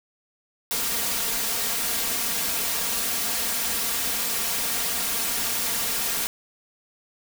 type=noise with comb filter; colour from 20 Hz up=white; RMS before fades=-26 dBFS; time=0.71-6.27 s; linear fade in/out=0 ms; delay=4.3 ms; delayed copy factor=+0.65; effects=none